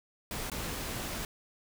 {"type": "noise with dropouts", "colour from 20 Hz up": "pink", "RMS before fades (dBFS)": -37, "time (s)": [0.31, 1.25], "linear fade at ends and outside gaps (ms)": 1, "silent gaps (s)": [0.499, 0.517], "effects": []}